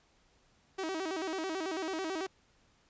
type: tone with vibrato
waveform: sawtooth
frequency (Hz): 349.2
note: F4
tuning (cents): 0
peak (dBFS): -30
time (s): 0.78-2.27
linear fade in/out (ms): 10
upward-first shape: square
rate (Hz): 9.1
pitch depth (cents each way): 160
effects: pink hiss -68 dBFS RMS until 2.89 s + resampled to 16000 Hz